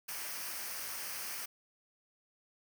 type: noise with comb filter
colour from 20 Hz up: white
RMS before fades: -41 dBFS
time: 0.08-1.46 s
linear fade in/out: 10 ms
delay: 0.27 ms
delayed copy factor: -0.55
effects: none